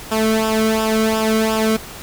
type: tone with flanger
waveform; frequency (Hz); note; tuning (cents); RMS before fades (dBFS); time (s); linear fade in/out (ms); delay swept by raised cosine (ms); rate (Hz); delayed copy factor
sawtooth; 220; A3; 0; -17; 0.11-1.77; 10; 0.47 to 1.16; 2.8; -0.75
effects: pink hiss -34 dBFS RMS until 2.02 s